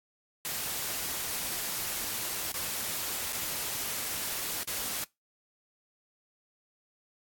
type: noise with dropouts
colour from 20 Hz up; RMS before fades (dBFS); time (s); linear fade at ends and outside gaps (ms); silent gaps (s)
white; -34; 0.45-5.04; 0; 2.519-2.541 / 3.324-3.33 / 4.633-4.675
effects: noise-tail reverb RT60 0.2 s tail -23 dB re dry + AAC 64 kbps